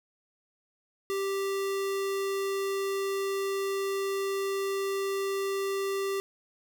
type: tone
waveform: square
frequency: 392 Hz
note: G4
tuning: in tune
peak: -29 dBFS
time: 1.1-6.2 s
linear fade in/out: 0 ms
effects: none